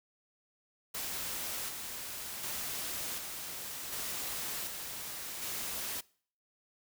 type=noise with tremolo; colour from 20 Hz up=white; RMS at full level=-38 dBFS; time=0.94-6.01 s; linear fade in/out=10 ms; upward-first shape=square; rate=0.67 Hz; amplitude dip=35%; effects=noise-tail reverb RT60 0.5 s tail -23 dB re dry